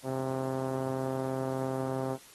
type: tone with low-pass filter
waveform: 5% pulse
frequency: 131.9 Hz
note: C3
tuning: 14 cents sharp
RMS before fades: -33 dBFS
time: 0.03-2.18 s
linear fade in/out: 50 ms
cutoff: 560 Hz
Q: 0.92
effects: white hiss -54 dBFS RMS until 2.34 s + AAC 32 kbps